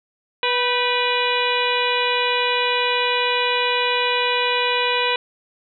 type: harmonic tone with a mistuned harmonic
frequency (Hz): 490.2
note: B4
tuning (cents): -13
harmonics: 1 / 2 / 3 / 4 / 5 / 6 / 7 / 8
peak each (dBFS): -24 / -23 / -29 / -29 / -24 / -26 / -29 / -28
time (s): 0.43-5.16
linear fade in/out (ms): 2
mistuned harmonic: 3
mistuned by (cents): +66
effects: none